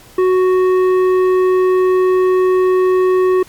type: tone with tanh clipping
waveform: triangle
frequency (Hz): 370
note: F#4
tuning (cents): 0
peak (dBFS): -11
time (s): 0.18-3.43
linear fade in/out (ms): 5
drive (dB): 14
effects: pink hiss -42 dBFS RMS until 3.48 s + MP3 96 kbps